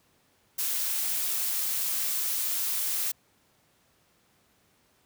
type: noise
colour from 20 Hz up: blue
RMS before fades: -29 dBFS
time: 0.58-3.12 s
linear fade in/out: 10 ms
effects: pink hiss -66 dBFS RMS until 5.05 s + high-pass 80 Hz 12 dB/octave